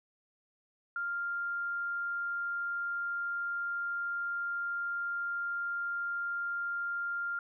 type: tone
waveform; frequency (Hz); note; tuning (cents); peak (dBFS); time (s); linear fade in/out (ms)
sine; 1396.9; F6; 0; -32; 0.96-7.39; 2
effects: none